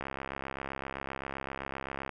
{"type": "click train", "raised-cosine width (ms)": 0.5, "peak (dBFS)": -21, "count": 142, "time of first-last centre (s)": [0.01, 2.093], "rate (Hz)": 67.7, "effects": []}